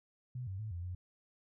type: tone with pitch steps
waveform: sine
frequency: 125.1 / 95.4 / 108.5 / 86.6 / 90 Hz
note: B2 / G2 / A2 / F2 / F#2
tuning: +23 / -47 / -24 / -14 / -47 cents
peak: -38 dBFS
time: 0.35-0.95 s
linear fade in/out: 5 ms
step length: 120 ms
effects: none